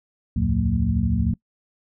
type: tone cluster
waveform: sine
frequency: 69.2 / 82.2 / 111.9 / 179 / 226.3 Hz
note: C#2 / E2 / A2 / F3 / A3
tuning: -2 / -4 / +30 / +43 / +49 cents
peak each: -25 dBFS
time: 0.36-1.34 s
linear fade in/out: 5 ms
effects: noise-tail reverb RT60 0.1 s tail -24 dB re dry